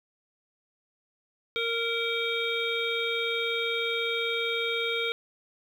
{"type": "harmonic tone", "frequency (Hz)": 462.7, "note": "A#4", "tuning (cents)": -13, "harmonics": [1, 3, 5, 7, 8], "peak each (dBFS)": [-31, -35, -31, -35, -34], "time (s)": [1.56, 5.12], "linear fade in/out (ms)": 0, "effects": ["9-bit"]}